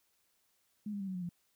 sine tone with pitch steps, 209.8 / 202.1 / 194.62 / 187.45 / 180.54 / 173.89 Hz, G#3 / G#3 / G3 / F#3 / F#3 / F3, +18 / -47 / -12 / +23 / -42 / -7 cents, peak -36 dBFS, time 0.86-1.292 s, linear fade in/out 5 ms, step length 72 ms, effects white hiss -75 dBFS RMS until 1.55 s

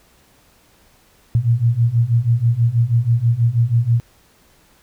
sine beating tone pair, 114.1 / 120.3 Hz, A#2 / B2, -37 / -45 cents, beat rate 6.2 Hz, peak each -17 / -15 dBFS, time 1.35-4 s, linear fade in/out 0 ms, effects pink hiss -54 dBFS RMS until 4.82 s

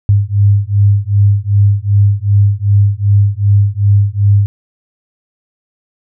sine beating tone pair, 100 / 102.6 Hz, G2 / G#2, +35 / -21 cents, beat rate 2.6 Hz, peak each -10 dBFS, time 0.09-4.46 s, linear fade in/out 0 ms, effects none

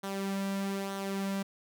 sawtooth tone with flanger, 196 Hz, G3, in tune, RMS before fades -34 dBFS, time 0.03-1.43 s, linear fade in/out 10 ms, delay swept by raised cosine 0.4 to 2.8 ms, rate 1.1 Hz, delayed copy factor -0.5, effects none

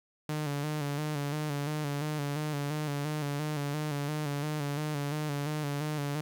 sawtooth tone with vibrato, 147.6 Hz, D3, 9 cents sharp, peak -27 dBFS, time 0.29-6.21 s, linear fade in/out 2 ms, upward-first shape square, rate 2.9 Hz, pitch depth 52 cents each way, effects 10-bit

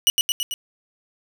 sawtooth tone with echo, 2933 Hz, F#7, 16 cents flat, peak -10 dBFS, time 0.07-0.1 s, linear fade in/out 0 ms, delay 110 ms, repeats 4, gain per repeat -3 dB, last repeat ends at 0.54 s, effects none

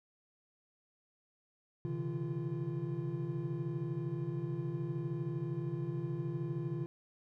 triangle tone cluster, 129 / 142.1 / 161.4 / 344.4 Hz, C3 / C#3 / E3 / F4, -24 / +43 / -36 / -24 cents, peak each -39 / -38 / -38 / -39 dBFS, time 1.85-6.86 s, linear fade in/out 0 ms, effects none

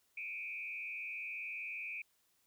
sine tone with frequency modulation, 2422 Hz, D#7, 47 cents flat, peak -40 dBFS, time 0.17-2.02 s, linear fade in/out 5 ms, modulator 99.5 Hz, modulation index 1.4, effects white hiss -75 dBFS RMS until 2.46 s

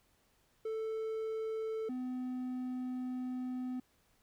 triangle tone pair in turn, 441.5 / 253 Hz, A4 / B3, +6 / +42 cents, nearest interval minor seventh, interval 964 cents, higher first, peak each -33 / -34 dBFS, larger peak first, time 0.65-1.89 / 1.89-3.8 s, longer second, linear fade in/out 5 ms, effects pink hiss -72 dBFS RMS until 4.22 s

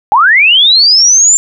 sine linear sweep, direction up, 775 to 7340 Hz, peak -3 dBFS, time 0.12-1.37 s, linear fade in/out 0 ms, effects none

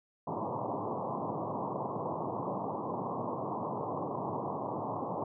white band-pass noise, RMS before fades -36 dBFS, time 0.27-5.24 s, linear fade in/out 5 ms, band 100 to 1100 Hz, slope 96 dB/octave, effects none

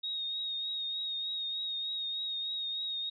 sine tone with vibrato, 3744 Hz, A#7, 7 cents sharp, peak -33 dBFS, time 0.03-3.1 s, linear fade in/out 10 ms, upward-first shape triangle, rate 3.3 Hz, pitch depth 34 cents each way, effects none

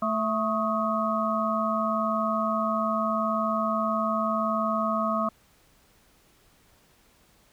harmonic tone with a mistuned harmonic, 219.8 Hz, A3, 2 cents flat, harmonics 1 / 3 / 5 / 6, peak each -29 / -29 / -29 / -29 dBFS, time 0.02-5.29 s, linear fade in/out 5 ms, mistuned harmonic 6, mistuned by -82 cents, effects pink hiss -61 dBFS RMS until 7.52 s

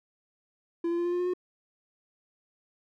triangle tone with pitch steps, 338.8 / 342.5 / 346.3 / 350.1 / 354 / 357.9 / 361.9 Hz, E4 / F4 / F4 / F4 / F4 / F4 / F#4, +48 / -34 / -15 / +4 / +23 / +42 / -38 cents, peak -24 dBFS, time 0.84-1.337 s, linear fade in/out 5 ms, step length 71 ms, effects none

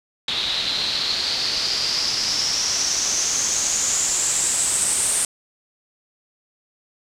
white noise with low-pass filter sweep, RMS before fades -22 dBFS, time 0.28-5.25 s, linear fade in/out 2 ms, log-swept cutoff 3700 to 8800 Hz, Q 7, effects none

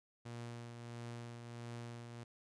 sawtooth tone with tremolo, 118.4 Hz, A#2, 27 cents sharp, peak -40 dBFS, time 0.25-2.24 s, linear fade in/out 10 ms, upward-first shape triangle, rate 1.5 Hz, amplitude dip 45%, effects resampled to 22050 Hz

